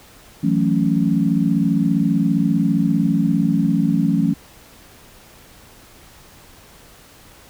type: chord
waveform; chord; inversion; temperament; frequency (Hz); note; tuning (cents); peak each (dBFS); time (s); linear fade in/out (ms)
sine; F# minor seventh; third; equal; 164.81 / 185 / 220 / 277.2; E3 / F#3 / A3 / C#4; 0 / 0 / 0 / 0; -20; 0.43-4.34; 10
effects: pink hiss -46 dBFS RMS until 7.49 s